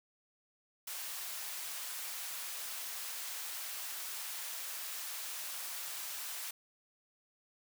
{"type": "high-pass noise", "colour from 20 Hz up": "white", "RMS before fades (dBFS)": -42, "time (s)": [0.87, 6.51], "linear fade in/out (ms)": 5, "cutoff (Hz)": 770, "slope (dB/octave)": 12, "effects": []}